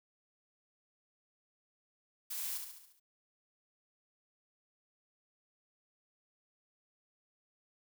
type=noise with echo; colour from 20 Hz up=blue; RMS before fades=-40 dBFS; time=2.3-2.58 s; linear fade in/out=10 ms; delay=70 ms; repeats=6; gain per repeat=-5 dB; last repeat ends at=3 s; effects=none